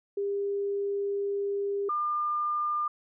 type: tone pair in turn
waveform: sine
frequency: 401.2 / 1202.2 Hz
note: G4 / D6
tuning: +40 / +40 cents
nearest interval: octave + perfect fifth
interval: 1900 cents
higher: second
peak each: -27 / -26 dBFS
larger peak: second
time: 0.17-1.89 / 1.89-2.88 s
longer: first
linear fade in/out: 5 ms
effects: none